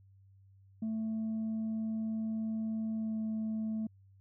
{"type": "tone with pitch glide", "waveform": "sine", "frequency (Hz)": [220.8, 219.1], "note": ["A3", "A3"], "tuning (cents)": [6, -7], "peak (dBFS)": -30, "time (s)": [0.82, 3.87], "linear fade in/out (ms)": 5, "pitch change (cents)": -13, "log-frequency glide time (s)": [2.96, 3.19], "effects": ["tanh soft clip ceiling -31 dBFS", "added 97 Hz sine -58 dBFS peak until 4.2 s"]}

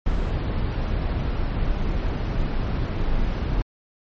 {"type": "noise", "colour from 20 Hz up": "brown", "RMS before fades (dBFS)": -23, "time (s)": [0.06, 3.62], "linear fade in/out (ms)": 2, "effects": ["low-pass 4000 Hz 12 dB/octave", "MP3 32 kbps"]}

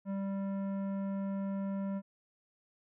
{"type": "tone with tanh clipping", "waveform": "triangle", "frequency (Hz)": 196, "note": "G3", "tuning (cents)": 0, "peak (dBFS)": -35, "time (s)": [0.05, 2.02], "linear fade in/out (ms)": 50, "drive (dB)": 17, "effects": []}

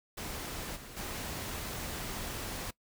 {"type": "noise with level steps", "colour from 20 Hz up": "pink", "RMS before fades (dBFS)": [-40, -48, -39], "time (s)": [0.17, 2.71], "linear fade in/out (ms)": 10, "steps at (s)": [0.75, 0.96], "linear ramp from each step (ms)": 20, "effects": ["noise-tail reverb RT60 0.1 s tail -21 dB re dry"]}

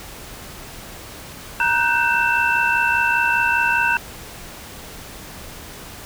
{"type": "tone cluster", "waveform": "sine", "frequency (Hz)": [940, 1491, 1556, 2669], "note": ["A#5", "F#6", "G6", "E7"], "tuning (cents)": [14, 13, -13, 21], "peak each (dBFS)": -21, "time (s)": [1.6, 3.97], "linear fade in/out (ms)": 2, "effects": ["pink hiss -37 dBFS RMS until 6.05 s"]}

